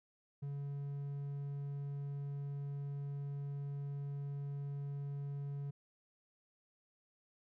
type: tone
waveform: triangle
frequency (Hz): 141.4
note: C#3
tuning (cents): +35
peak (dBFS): -37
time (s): 0.42-5.71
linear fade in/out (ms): 10
effects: none